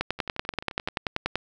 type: two click trains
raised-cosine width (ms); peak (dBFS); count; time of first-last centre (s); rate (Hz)
0.3; -9 / -22; 15 / 10; 0.01-1.356 / 0.19-0.973; 10.4 / 11.5
effects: none